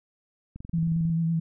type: click train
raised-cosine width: 5 ms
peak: -27 dBFS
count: 13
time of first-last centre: 0.56-1.098 s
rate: 22.3 Hz
type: tone with vibrato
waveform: sine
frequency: 164.81 Hz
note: E3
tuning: in tune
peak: -22 dBFS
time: 0.73-1.4 s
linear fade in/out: 10 ms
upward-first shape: sine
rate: 9 Hz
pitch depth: 25 cents each way
effects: none